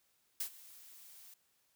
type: noise with ADSR envelope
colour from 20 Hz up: blue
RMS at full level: -36 dBFS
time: 0.4-1.34 s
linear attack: 5 ms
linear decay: 86 ms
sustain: -20 dB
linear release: 4 ms
effects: white hiss -75 dBFS RMS until 1.75 s